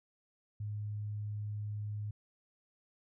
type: tone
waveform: sine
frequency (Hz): 104.7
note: G#2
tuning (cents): +15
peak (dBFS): -36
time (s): 0.6-2.11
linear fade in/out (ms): 5
effects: none